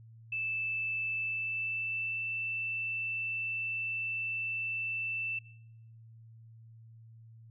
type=tone with pitch glide; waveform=sine; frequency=2637 to 2660 Hz; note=E7 to E7; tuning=0 to +15 cents; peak=-32 dBFS; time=0.32-5.39 s; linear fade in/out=5 ms; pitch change=+15 cents; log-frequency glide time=1.17-2.25 s; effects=noise-tail reverb RT60 0.9 s tail -22 dB re dry + added 113 Hz sine -51 dBFS peak until 7.5 s